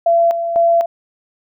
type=tone with tremolo; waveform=sine; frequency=677 Hz; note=E5; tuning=46 cents sharp; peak=-9 dBFS; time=0.06-0.86 s; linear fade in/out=5 ms; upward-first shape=square; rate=2 Hz; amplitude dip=60%; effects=none